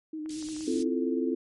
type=tone with vibrato; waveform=sine; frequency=310 Hz; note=D#4; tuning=6 cents flat; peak=-33 dBFS; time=0.13-0.89 s; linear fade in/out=5 ms; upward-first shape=square; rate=8.7 Hz; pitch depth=29 cents each way
type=clicks; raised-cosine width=0.5 ms; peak=-36 dBFS; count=5; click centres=0.26 / 0.426 / 0.487 / 0.565 / 0.608 s
type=band-stop noise; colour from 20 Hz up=white; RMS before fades=-38 dBFS; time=0.29-0.83 s; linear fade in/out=5 ms; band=250 to 4600 Hz; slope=12 dB/octave
type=chord; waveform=sine; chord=F major seventh; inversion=second; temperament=equal; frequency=261.6 / 329.6 / 349.2 / 440 Hz; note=C4 / E4 / F4 / A4; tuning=0 / 0 / 0 / 0 cents; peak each=-29 / -31 / -32 / -33 dBFS; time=0.67-1.35 s; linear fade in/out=10 ms
effects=low-pass 7000 Hz 12 dB/octave + MP3 48 kbps